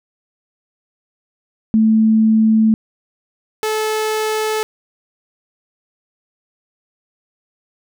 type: tone pair in turn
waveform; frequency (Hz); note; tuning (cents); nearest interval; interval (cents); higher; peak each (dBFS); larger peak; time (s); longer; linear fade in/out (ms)
sine / sawtooth; 220 / 433.4; A3 / A4; 0 / -26; octave; 1174; second; -9 / -13; first; 1.74-2.74 / 3.63-4.63; neither; 0
effects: none